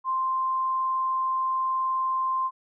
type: tone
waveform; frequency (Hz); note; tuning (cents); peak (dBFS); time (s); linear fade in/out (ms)
sine; 1046.5; C6; 0; -23; 0.04-2.51; 50
effects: none